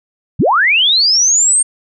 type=linear sweep; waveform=sine; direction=up; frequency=74.3 to 8710 Hz; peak=-8 dBFS; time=0.39-1.63 s; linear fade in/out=10 ms; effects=none